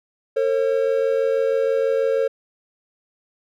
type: tone pair together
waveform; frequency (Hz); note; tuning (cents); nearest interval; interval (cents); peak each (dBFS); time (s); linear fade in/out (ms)
triangle; 453.8 / 540; A#4 / C#5; -47 / -45; minor third; 302; -18; 0.36-2.28; 10
effects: none